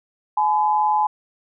sine tone pair together, 848.5 / 1009 Hz, G#5 / B5, +37 / +37 cents, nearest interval minor third, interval 300 cents, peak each -17 / -21 dBFS, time 0.37-1.07 s, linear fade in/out 5 ms, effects none

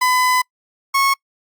30% pulse tone pair in turn, 1007 / 1097 Hz, B5 / C#6, +33 / -18 cents, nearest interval minor second, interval 149 cents, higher second, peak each -11 dBFS, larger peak neither, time 0.01-0.42 / 0.94-1.14 s, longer first, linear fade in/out 10 ms, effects noise-tail reverb RT60 0.1 s tail -26 dB re dry + Opus 48 kbps

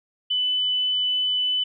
sine tone, 2999 Hz, F#7, 23 cents sharp, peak -20 dBFS, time 0.3-1.64 s, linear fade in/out 10 ms, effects none

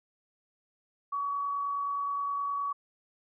sine tone with amplitude modulation, 1131 Hz, C#6, 34 cents sharp, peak -28 dBFS, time 1.12-2.73 s, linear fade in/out 10 ms, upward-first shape sine, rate 49.6 Hz, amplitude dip 25%, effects none

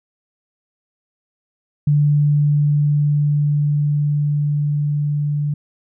sine tone with level ramp, 146.83 Hz, D3, in tune, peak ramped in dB -11 to -17 dBFS, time 1.87-5.54 s, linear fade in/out 5 ms, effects none

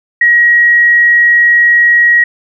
sine tone, 1900 Hz, A#6, 33 cents sharp, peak -4 dBFS, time 0.21-2.24 s, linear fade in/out 5 ms, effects none

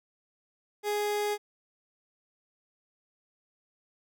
30% pulse tone, 415.3 Hz, G#4, in tune, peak -25 dBFS, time 0.83-1.38 s, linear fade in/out 50 ms, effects none

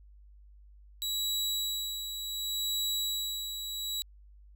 sawtooth tone with tremolo, 3900 Hz, B7, 23 cents flat, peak -26 dBFS, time 1.02-4.02 s, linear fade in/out 0 ms, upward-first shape sine, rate 0.68 Hz, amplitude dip 55%, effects added 50 Hz sine -52 dBFS peak until 4.55 s

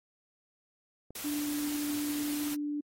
click, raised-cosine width 2 ms, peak -34 dBFS, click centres 1.106 s
white noise, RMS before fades -40 dBFS, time 1.15-2.55 s, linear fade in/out 5 ms
sine tone, 293.7 Hz, D4, in tune, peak -31 dBFS, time 1.24-2.81 s, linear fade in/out 10 ms
effects AAC 48 kbps

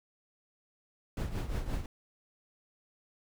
brown noise with tremolo, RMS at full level -31 dBFS, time 1.17-1.86 s, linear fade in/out 2 ms, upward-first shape triangle, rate 5.7 Hz, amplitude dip 75%, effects none

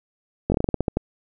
slowing click train, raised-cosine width 2 ms, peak -7 dBFS, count 11, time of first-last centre 0.5-0.97 s, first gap 20 ms, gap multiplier 1.18, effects none

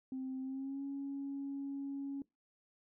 sine tone with pitch glide, 261.8 to 277.4 Hz, C4 to C#4, +1 to +1 cents, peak -37 dBFS, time 0.12-2.22 s, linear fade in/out 2 ms, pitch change +100 cents, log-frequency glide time 0.41-0.83 s, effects noise-tail reverb RT60 0.2 s tail -22 dB re dry + tanh soft clip ceiling -34 dBFS

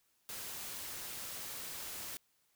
white noise, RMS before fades -44 dBFS, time 0.29-2.17 s, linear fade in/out 0 ms, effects white hiss -75 dBFS RMS until 2.55 s

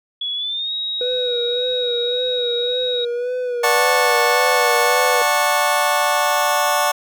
sine tone with pitch glide, 3382 to 3796 Hz, G#7 to A#7, +31 to +31 cents, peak -21 dBFS, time 0.21-3.05 s, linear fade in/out 5 ms, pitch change +200 cents, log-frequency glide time 0.35-0.73 s
triangle tone with vibrato, 490 Hz, B4, 14 cents flat, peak -18 dBFS, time 1.01-5.22 s, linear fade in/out 2 ms, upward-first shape sine, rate 1.8 Hz, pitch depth 46 cents each way
25% pulse chord, D major seventh, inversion none, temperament just, 587.3 / 734.2 / 881 / 1101.2 Hz, D5 / F#5 / A5 / C#6, 0 / -14 / +2 / -12 cents, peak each -17 dBFS, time 3.63-6.92 s, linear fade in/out 10 ms
effects none

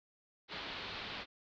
white low-pass noise, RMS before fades -44 dBFS, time 0.48-1.26 s, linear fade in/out 50 ms, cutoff 4300 Hz, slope 48 dB/octave, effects none

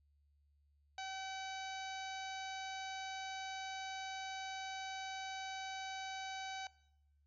harmonic tone with a mistuned harmonic, 766 Hz, G5, 40 cents flat, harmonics 1 / 2 / 3 / 4 / 5 / 6 / 7 / 8 / 9, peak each -44 / -50 / -52 / -54 / -53 / -56 / -63 / -57 / -65 dBFS, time 0.98-6.67 s, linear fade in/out 2 ms, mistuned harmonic 4, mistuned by -40 cents, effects noise-tail reverb RT60 0.8 s tail -21 dB re dry + added 72 Hz sine -70 dBFS peak until 7.26 s

